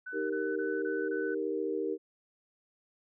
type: tone bursts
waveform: sine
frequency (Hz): 1500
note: F#6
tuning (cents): +23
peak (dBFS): -38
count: 5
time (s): 0.06-1.348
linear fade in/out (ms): 10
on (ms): 240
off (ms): 22
type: chord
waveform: sine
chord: Eb major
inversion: none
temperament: equal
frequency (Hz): 311.1 / 392 / 466.2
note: Eb4 / G4 / Bb4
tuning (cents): 0 / 0 / 0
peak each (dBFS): -36 / -34 / -34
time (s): 0.12-1.98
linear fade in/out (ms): 50
effects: none